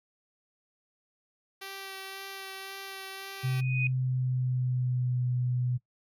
5% pulse tone with vibrato, 387.8 Hz, G4, 19 cents flat, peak -28 dBFS, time 1.61-3.61 s, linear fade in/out 10 ms, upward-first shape sine, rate 1.9 Hz, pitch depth 12 cents each way
sine tone with exponential growth, 2489 Hz, D#7, in tune, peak -26 dBFS, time 3.22-3.87 s, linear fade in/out 2 ms, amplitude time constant 140 ms
sine tone with pitch glide, 129.7 to 124.42 Hz, C3 to B2, -15 to +13 cents, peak -26 dBFS, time 3.43-5.78 s, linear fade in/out 20 ms, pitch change -72 cents, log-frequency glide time 3.62-5.25 s
effects noise-tail reverb RT60 0.1 s tail -19 dB re dry

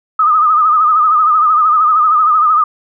sine tone with vibrato, 1244.5 Hz, D#6, in tune, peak -7 dBFS, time 0.19-2.64 s, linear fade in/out 5 ms, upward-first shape sine, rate 13 Hz, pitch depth 73 cents each way, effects none

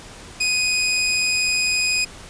20% pulse tone, 2496 Hz, D#7, 5 cents sharp, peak -13 dBFS, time 0.4-2.05 s, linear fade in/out 10 ms, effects pink hiss -40 dBFS RMS until 2.29 s + resampled to 22050 Hz

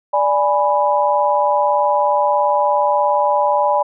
sine chord, G# diminished, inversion second, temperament equal, 587.3 / 830.6 / 987.8 Hz, D5 / G#5 / B5, 0 / 0 / 0 cents, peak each -17 dBFS, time 0.13-3.83 s, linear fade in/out 10 ms, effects none

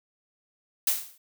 blue noise with exponential decay, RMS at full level -20 dBFS, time 0.87-1.18 s, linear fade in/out 5 ms, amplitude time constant 66 ms, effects none

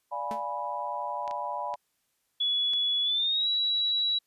sine chord, D diminished seventh, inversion none, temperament equal with one note detuned, 587.3 / 698.5 / 830.6 / 983.2 Hz, D5 / F5 / Ab5 / Cb6, 0 / 0 / 0 / -8 cents, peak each -38 / -39 / -36 / -33 dBFS, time 0.11-1.76 s, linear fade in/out 20 ms
sawtooth tone with exponential decay, 219.2 Hz, A3, 6 cents flat, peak -30 dBFS, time 0.31-0.45 s, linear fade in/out 0 ms, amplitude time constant 30 ms
clicks, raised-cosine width 0.2 ms, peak -26 dBFS, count 4, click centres 1.278 / 1.311 / 1.74 / 2.735 s
sine tone with pitch glide, 3398 to 3903 Hz, G#7 to B7, +39 to -21 cents, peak -24 dBFS, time 2.4-4.19 s, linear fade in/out 10 ms, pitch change +240 cents, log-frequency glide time 3.03-3.48 s
effects white hiss -75 dBFS RMS until 4.26 s + resampled to 32000 Hz

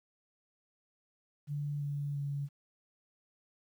sine tone with pitch steps, 145.4 / 143.65 / 141.92 Hz, D3 / D3 / C#3, -17 / -38 / +41 cents, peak -33 dBFS, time 1.47-2.49 s, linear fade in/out 50 ms, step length 340 ms, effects 11-bit

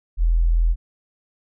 sine tone, 41.72 Hz, E1, 22 cents sharp, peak -14 dBFS, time 0.17-0.76 s, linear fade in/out 50 ms, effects none

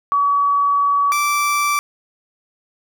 sine / 30% pulse tone pair in turn, 1136 / 1166.6 Hz, C#6 / D6, +42 / -12 cents, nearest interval unison, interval 46 cents, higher second, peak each -13 dBFS, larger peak neither, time 0.12-1.12 / 1.12-1.79 s, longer first, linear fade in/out 0 ms, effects none

